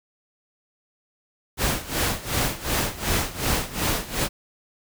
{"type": "noise with tremolo", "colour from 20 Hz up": "pink", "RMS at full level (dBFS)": -22, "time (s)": [1.57, 4.29], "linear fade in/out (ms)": 50, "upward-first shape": "sine", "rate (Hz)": 2.7, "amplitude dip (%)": 85, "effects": []}